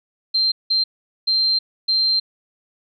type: tone bursts at uneven times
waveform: sine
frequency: 4151 Hz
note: C8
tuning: 15 cents flat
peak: -15 dBFS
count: 4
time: 0.34-0.52 / 0.7-0.84 / 1.27-1.59 / 1.88-2.2 s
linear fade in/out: 10 ms
effects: none